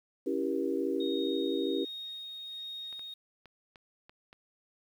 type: chord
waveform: sine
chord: C# diminished seventh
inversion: none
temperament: equal with one note detuned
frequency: 277.2 / 329.6 / 392 / 477.9 Hz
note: C#4 / E4 / G4 / Bb4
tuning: 0 / 0 / 0 / +43 cents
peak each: -34 / -34 / -33 / -36 dBFS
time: 0.26-1.85 s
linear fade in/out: 10 ms
type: tone with tremolo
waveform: sine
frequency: 3726 Hz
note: A#7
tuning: 2 cents flat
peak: -38 dBFS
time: 1-3.14 s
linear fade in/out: 5 ms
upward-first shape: sine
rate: 1.3 Hz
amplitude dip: 25%
type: clicks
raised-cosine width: 0.3 ms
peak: -36 dBFS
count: 6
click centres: 2.927 / 2.994 / 3.457 / 3.758 / 4.095 / 4.329 s
effects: 10-bit